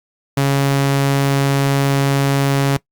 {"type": "tone", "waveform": "sawtooth", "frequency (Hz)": 138.59, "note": "C#3", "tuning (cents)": 0, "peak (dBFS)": -9, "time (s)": [0.37, 2.77], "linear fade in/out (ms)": 5, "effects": ["noise-tail reverb RT60 0.1 s tail -20 dB re dry", "Opus 48 kbps"]}